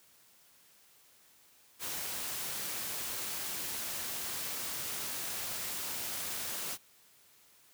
white noise, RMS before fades -38 dBFS, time 1.79-6.78 s, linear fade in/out 50 ms, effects white hiss -63 dBFS RMS until 7.73 s + high-pass 60 Hz 12 dB/octave

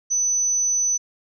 sine tone, 6000 Hz, F#8, 23 cents sharp, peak -18 dBFS, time 0.1-0.98 s, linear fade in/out 20 ms, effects none

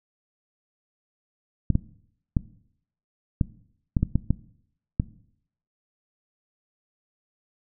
clicks, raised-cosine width 5 ms, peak -8 dBFS, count 9, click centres 1.703 / 1.754 / 2.368 / 3.412 / 3.968 / 4.03 / 4.156 / 4.306 / 4.999 s, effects noise-tail reverb RT60 0.7 s tail -19 dB re dry

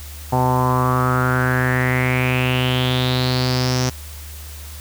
sawtooth tone with low-pass filter sweep, 127.1 Hz, C3, 50 cents flat, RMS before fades -18 dBFS, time 0.32-3.9 s, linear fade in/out 10 ms, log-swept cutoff 840 to 5900 Hz, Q 6.4, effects added 74 Hz sine -33 dBFS peak until 4.8 s + white hiss -39 dBFS RMS until 4.8 s

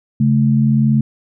sine tone pair together, 137.21 / 217.8 Hz, C#3 / A3, -17 / -17 cents, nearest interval minor sixth, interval 800 cents, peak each -13 dBFS, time 0.2-1.01 s, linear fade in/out 5 ms, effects none

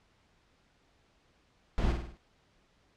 brown noise with echo, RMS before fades -28 dBFS, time 1.78-1.92 s, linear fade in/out 0 ms, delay 50 ms, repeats 5, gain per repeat -5 dB, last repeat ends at 2.17 s, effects pink hiss -68 dBFS RMS until 2.96 s + low-pass 5000 Hz 12 dB/octave

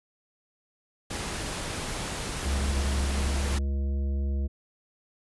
pink noise, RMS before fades -33 dBFS, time 1.1-3.59 s, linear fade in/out 10 ms
harmonic tone, 69.1 Hz, C#2, 5 cents flat, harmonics 1 / 3 / 5 / 7 / 9, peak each -25 / -38 / -44 / -49 / -51 dBFS, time 2.44-4.48 s, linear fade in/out 20 ms
effects resampled to 24000 Hz

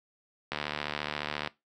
click train, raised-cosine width 0.3 ms, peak -15 dBFS, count 72, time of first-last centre 0.52-1.474 s, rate 74.4 Hz, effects noise-tail reverb RT60 0.2 s tail -19 dB re dry + high-pass 100 Hz 12 dB/octave

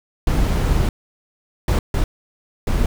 brown noise bursts at uneven times, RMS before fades -17 dBFS, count 4, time 0.27-0.89 / 1.68-1.79 / 1.94-2.04 / 2.67-2.86 s, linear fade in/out 2 ms, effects none

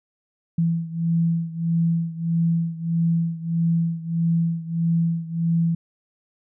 sine beating tone pair, 166.2 / 167.8 Hz, E3 / E3, +15 / +31 cents, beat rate 1.6 Hz, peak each -21 / -24 dBFS, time 0.58-5.75 s, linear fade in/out 5 ms, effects none

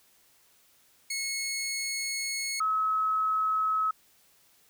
15% pulse / sine tone pair in turn, 2185 / 1286.1 Hz, C#7 / E6, -26 / -43 cents, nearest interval major sixth, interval 917 cents, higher first, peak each -24 dBFS, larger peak neither, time 1.1-2.6 / 2.6-3.91 s, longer first, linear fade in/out 5 ms, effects white hiss -63 dBFS RMS until 4.69 s

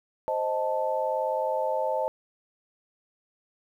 sine chord, A diminished, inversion first, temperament equal, 523.3 / 622.3 / 880 Hz, C5 / Eb5 / A5, 0 / 0 / 0 cents, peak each -29 dBFS, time 0.28-2.08 s, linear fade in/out 0 ms, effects 10-bit

